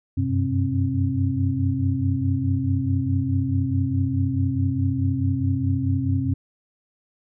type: tone cluster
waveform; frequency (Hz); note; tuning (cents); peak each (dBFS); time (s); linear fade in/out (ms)
sine; 92.9 / 97.6 / 128.3 / 268.1; F#2 / G2 / C3 / C4; +7 / -7 / -34 / +42; -25; 0.17-6.34; 10
effects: none